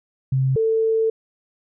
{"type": "tone pair in turn", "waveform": "sine", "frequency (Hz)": [132.5, 445.7], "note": ["C3", "A4"], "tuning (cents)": [22, 22], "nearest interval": "octave + major sixth", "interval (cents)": 2100, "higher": "second", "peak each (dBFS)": -16, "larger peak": "neither", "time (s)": [[0.32, 0.56], [0.56, 1.1]], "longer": "second", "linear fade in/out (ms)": 5, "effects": []}